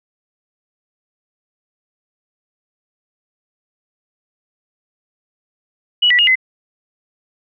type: tone with pitch steps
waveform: sine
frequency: 2933 / 1955 / 2858 / 2042 Hz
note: F#7 / B6 / F7 / C7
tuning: -16 / -18 / +39 / -43 cents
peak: -9 dBFS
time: 6.02-6.356 s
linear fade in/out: 10 ms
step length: 84 ms
effects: none